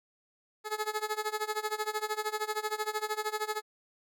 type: tone with tremolo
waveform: 15% pulse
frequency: 427.6 Hz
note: A4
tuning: 49 cents flat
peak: -22 dBFS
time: 0.64-3.62 s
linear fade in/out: 50 ms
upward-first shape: sine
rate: 13 Hz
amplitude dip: 90%
effects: none